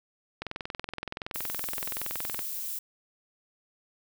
click train, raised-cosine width 0.3 ms, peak -18 dBFS, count 43, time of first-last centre 0.42-2.392 s, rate 21.3 Hz
violet noise, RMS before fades -35 dBFS, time 1.34-2.79 s, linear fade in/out 5 ms
effects none

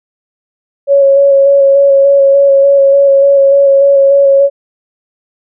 sine tone with vibrato, 554.4 Hz, C#5, in tune, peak -3 dBFS, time 0.87-4.5 s, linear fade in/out 50 ms, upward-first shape square, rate 3.4 Hz, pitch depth 14 cents each way, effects none

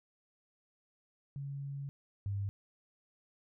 sine tone pair in turn, 139.7 / 99.82 Hz, C#3 / G2, +14 / +32 cents, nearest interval tritone, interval 582 cents, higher first, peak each -38 / -33 dBFS, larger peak second, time 1.36-1.89 / 2.26-2.49 s, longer first, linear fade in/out 0 ms, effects none

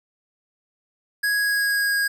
square tone with pitch glide, 1661.2 to 1636.4 Hz, G#6 to G#6, 0 to -26 cents, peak -20 dBFS, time 1.23-2.08 s, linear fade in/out 10 ms, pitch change -26 cents, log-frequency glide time 1.37-1.96 s, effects none

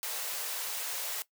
white high-pass noise, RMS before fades -36 dBFS, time 0.03-1.22 s, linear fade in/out 0 ms, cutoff 430 Hz, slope 48 dB/octave, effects noise-tail reverb RT60 0.1 s tail -17 dB re dry

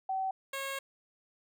sine / 10% pulse tone pair in turn, 764 / 544.8 Hz, G5 / C#5, -45 / -30 cents, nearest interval tritone, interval 585 cents, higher first, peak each -30 / -27 dBFS, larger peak second, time 0.09-0.31 / 0.53-0.79 s, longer second, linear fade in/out 5 ms, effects none

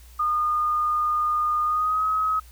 sine tone with pitch glide, 1221 to 1272.9 Hz, D#6 to D#6, -33 to +39 cents, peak -20 dBFS, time 0.19-2.4 s, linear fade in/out 10 ms, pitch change +72 cents, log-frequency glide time 1.64-2.05 s, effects added 60 Hz sine -45 dBFS peak until 2.51 s + white hiss -54 dBFS RMS until 2.51 s

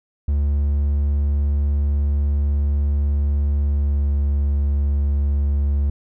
triangle tone with pitch glide, 71.8 to 71.1 Hz, D2 to C#2, -39 to +45 cents, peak -14 dBFS, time 0.28-5.9 s, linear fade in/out 5 ms, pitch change -16 cents, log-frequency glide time 3.61-4.11 s, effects none

